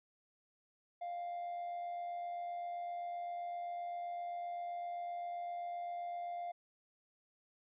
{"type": "tone with amplitude modulation", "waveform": "triangle", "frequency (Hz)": 699, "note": "F5", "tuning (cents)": 1, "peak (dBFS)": -35, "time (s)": [1.01, 6.52], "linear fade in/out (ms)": 10, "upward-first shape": "sine", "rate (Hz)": 87.7, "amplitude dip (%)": 40, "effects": ["tanh soft clip ceiling -32 dBFS", "resampled to 8000 Hz"]}